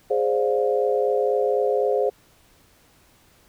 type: chord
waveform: sine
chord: D half-diminished seventh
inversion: second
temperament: equal with one note detuned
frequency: 415.3 / 523.3 / 587.3 / 707.4 Hz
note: Ab4 / C5 / D5 / F5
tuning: 0 / 0 / 0 / +22 cents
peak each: -22 / -22 / -28 / -28 dBFS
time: 0.1-2.1 s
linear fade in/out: 10 ms
effects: pink hiss -57 dBFS RMS until 3.48 s